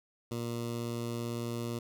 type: tone with notch filter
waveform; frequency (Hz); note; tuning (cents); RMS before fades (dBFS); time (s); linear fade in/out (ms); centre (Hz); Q
15% pulse; 117.9; A#2; +20; -36; 0.31-1.79; 5; 1700; 1.2
effects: none